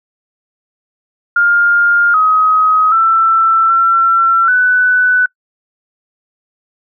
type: tone with pitch steps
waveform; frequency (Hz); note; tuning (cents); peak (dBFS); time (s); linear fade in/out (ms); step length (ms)
sine; 1408 / 1265 / 1334 / 1352 / 1494; F6 / D#6 / E6 / E6 / F#6; +14 / +28 / +20 / +43 / +16; -7; 1.36-5.26; 5; 780
effects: noise-tail reverb RT60 0.1 s tail -25 dB re dry